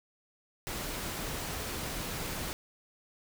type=noise; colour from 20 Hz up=pink; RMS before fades=-37 dBFS; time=0.67-2.53 s; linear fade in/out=0 ms; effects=none